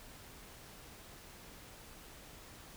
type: silence
effects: pink hiss -54 dBFS RMS until 2.76 s